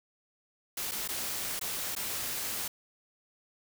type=noise with dropouts; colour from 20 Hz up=white; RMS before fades=-35 dBFS; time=0.77-2.68 s; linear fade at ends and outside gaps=5 ms; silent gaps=0.913-0.917 / 1.078-1.087 / 1.595-1.612 / 1.952-1.963 s; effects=none